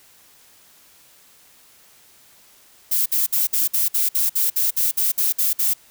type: noise bursts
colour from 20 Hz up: violet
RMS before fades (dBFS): -19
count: 14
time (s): 2.91-5.738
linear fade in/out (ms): 10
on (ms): 150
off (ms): 56
effects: white hiss -52 dBFS RMS until 5.9 s